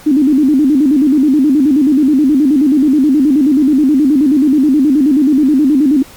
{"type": "tone with vibrato", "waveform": "sine", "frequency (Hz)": 282.4, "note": "C#4", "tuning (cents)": 32, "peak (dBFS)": -6, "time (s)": [0.06, 6.03], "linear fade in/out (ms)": 10, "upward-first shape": "square", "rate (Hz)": 9.4, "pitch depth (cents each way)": 130, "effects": ["pink hiss -37 dBFS RMS until 6.16 s", "MP3 96 kbps"]}